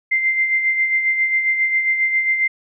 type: tone with tremolo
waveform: sine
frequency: 2087 Hz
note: C7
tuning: 5 cents flat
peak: -13 dBFS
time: 0.11-2.48 s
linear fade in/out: 10 ms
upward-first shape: sine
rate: 7.4 Hz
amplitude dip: 50%
effects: none